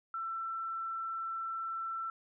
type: tone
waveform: sine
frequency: 1339 Hz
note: E6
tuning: 27 cents sharp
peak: -35 dBFS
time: 0.14-2.1 s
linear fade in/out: 2 ms
effects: none